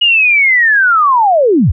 sine linear sweep, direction down, 2900 to 53.6 Hz, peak -6 dBFS, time 0.01-1.72 s, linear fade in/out 10 ms, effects none

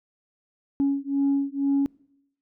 sine beating tone pair, 277.2 / 279.3 Hz, C#4 / C#4, 0 / +13 cents, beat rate 2.1 Hz, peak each -23 dBFS, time 0.8-1.86 s, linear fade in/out 0 ms, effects noise-tail reverb RT60 0.8 s tail -25 dB re dry + tanh soft clip ceiling -16 dBFS

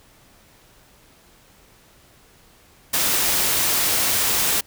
white noise, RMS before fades -20 dBFS, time 2.93-4.61 s, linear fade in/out 10 ms, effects pink hiss -53 dBFS RMS until 4.66 s

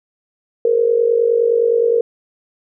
sine tone with amplitude modulation, 466.2 Hz, A#4, in tune, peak -8 dBFS, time 0.65-2.01 s, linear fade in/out 2 ms, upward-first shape sine, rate 49.7 Hz, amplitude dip 75%, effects none

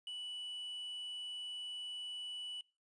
triangle tone with quantisation, 2960 Hz, F#7, in tune, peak -40 dBFS, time 0.07-2.61 s, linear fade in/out 2 ms, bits 11, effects noise-tail reverb RT60 0.3 s tail -22 dB re dry + resampled to 22050 Hz

